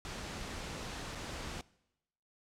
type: noise with dropouts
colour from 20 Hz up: pink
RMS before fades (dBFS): -42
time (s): 0.05-1.61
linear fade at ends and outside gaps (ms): 0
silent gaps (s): 1.15-1.155
effects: noise-tail reverb RT60 0.9 s tail -22 dB re dry + low-pass 7000 Hz 12 dB/octave